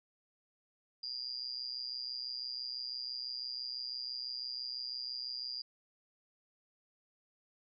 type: tone with amplitude modulation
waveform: sine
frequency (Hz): 4800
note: D8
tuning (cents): +37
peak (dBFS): -34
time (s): 1.03-5.62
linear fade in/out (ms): 5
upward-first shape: sine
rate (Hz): 126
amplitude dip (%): 100
effects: none